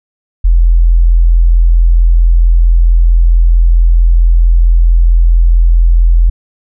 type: tone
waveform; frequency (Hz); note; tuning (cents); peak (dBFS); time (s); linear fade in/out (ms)
sine; 42.25; E1; +43; -3; 0.44-6.3; 10
effects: none